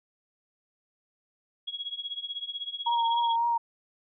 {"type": "tone with tremolo", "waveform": "sine", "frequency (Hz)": 3322, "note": "G#7", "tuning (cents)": 0, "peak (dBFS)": -29, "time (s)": [1.67, 3.36], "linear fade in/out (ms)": 10, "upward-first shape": "triangle", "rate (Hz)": 16, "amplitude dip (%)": 95}
{"type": "tone with vibrato", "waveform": "sine", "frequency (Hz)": 932.3, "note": "A#5", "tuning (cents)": 0, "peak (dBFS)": -23, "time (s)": [2.86, 3.58], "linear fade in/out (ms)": 10, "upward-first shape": "triangle", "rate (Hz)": 3.7, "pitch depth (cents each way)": 28}
{"effects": []}